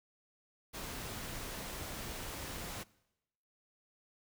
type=noise; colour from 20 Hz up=pink; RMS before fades=-43 dBFS; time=0.73-2.84 s; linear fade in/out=20 ms; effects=noise-tail reverb RT60 0.9 s tail -22 dB re dry